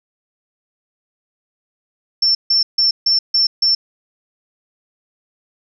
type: tone bursts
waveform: sine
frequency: 5390 Hz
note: E8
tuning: 38 cents sharp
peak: -11 dBFS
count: 6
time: 2.22-3.75 s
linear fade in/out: 5 ms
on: 130 ms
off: 150 ms
effects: none